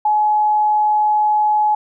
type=tone; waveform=sine; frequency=847 Hz; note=G#5; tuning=34 cents sharp; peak=-12 dBFS; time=0.05-1.75 s; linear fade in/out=5 ms; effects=none